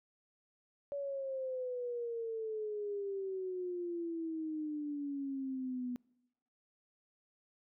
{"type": "exponential sweep", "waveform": "sine", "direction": "down", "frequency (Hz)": [570, 244.8], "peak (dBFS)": -36, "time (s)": [0.92, 5.96], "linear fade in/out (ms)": 0, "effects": ["noise-tail reverb RT60 0.9 s tail -25 dB re dry"]}